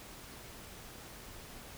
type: silence
effects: pink hiss -50 dBFS RMS until 1.77 s